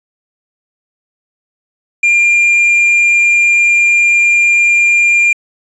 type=tone; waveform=triangle; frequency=2397 Hz; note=D7; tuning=35 cents sharp; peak=-5 dBFS; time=2.03-5.33 s; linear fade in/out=5 ms; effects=resampled to 22050 Hz + 7-bit